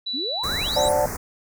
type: tone with pitch glide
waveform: sine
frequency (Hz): 3951 to 3912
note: B7 to B7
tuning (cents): 0 to -17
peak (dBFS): -25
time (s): 0.06-0.89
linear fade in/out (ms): 10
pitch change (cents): -17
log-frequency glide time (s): 0.62-0.69
type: exponential sweep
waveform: sine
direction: up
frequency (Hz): 233.1 to 11175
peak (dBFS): -29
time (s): 0.13-0.93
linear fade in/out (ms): 20
type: band-stop noise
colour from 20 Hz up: pink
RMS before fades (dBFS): -30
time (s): 0.43-1.17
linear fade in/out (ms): 10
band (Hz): 2000 to 5300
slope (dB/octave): 48
type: chord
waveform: sine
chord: D dominant seventh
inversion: third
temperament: equal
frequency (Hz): 523.3 / 587.3 / 740 / 880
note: C5 / D5 / F#5 / A5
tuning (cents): 0 / 0 / 0 / 0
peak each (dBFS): -25 / -20 / -26 / -25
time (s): 0.76-1.06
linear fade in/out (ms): 5
effects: none